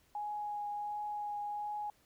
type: tone with vibrato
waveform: sine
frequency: 830.6 Hz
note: G#5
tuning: in tune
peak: -36 dBFS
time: 0.15-1.9 s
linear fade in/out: 2 ms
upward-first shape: triangle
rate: 1.4 Hz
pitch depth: 12 cents each way
effects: pink hiss -69 dBFS RMS until 2.05 s